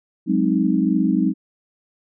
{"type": "chord", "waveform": "sine", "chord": "Ab dominant seventh", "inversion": "third", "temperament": "equal", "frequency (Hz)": [185, 207.7, 261.6, 311.1], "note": ["Gb3", "Ab3", "C4", "Eb4"], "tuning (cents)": [0, 0, 0, 0], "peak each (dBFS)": -21, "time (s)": [0.26, 1.34], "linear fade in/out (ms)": 50, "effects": []}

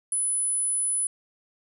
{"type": "tone", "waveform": "sine", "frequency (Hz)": 10000, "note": "D#9", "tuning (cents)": 8, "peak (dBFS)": -23, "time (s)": [0.12, 1.07], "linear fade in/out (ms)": 2, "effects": []}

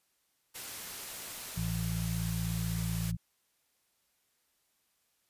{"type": "noise", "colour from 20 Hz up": "white", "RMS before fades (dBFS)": -42, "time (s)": [0.54, 3.12], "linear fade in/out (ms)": 20}
{"type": "harmonic tone", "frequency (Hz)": 56.1, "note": "A1", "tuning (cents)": 34, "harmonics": [1, 2, 3], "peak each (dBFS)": [-38, -35, -34], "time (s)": [1.56, 3.17], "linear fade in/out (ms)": 20}
{"effects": ["white hiss -75 dBFS RMS until 5.29 s", "resampled to 32000 Hz"]}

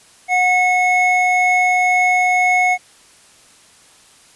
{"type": "tone pair together", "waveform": "triangle", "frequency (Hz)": [730, 2188], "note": ["F#5", "C#7"], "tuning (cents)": [-24, -23], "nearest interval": "octave + perfect fifth", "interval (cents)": 1901, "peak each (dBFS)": -13, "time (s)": [0.28, 2.78], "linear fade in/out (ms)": 50, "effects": ["white hiss -48 dBFS RMS until 4.35 s", "resampled to 24000 Hz"]}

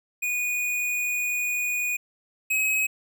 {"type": "tone pair in turn", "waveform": "square", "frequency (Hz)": [2462, 2547], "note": ["D#7", "D#7"], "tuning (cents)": [-19, 40], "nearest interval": "minor second", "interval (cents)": 59, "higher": "second", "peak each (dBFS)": [-25, -22], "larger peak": "second", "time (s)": [[0.22, 1.97], [2.5, 2.87]], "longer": "first", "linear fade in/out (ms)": 10, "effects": []}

